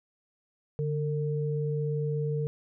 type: tone pair together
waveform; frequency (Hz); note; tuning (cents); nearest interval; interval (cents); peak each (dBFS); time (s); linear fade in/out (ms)
sine; 146.5 / 454.2; D3 / A#4; -4 / -45; octave + minor sixth; 1959; -28 / -32; 0.79-2.47; 0
effects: none